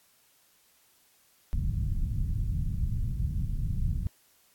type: low-pass noise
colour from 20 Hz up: pink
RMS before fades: -29 dBFS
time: 1.53-4.07 s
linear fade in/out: 0 ms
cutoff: 150 Hz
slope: 24 dB/octave
effects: white hiss -64 dBFS RMS until 4.54 s + AAC 64 kbps